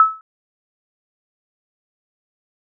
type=tone with exponential decay; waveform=sine; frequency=1300 Hz; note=E6; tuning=24 cents flat; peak=-4 dBFS; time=0-0.21 s; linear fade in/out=1 ms; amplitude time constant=45 ms; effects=none